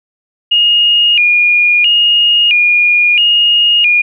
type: tone with vibrato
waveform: sine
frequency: 2636 Hz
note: E7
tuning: 1 cent flat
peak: -6 dBFS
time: 0.51-4.02 s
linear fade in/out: 10 ms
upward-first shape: square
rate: 0.75 Hz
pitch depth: 140 cents each way
effects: none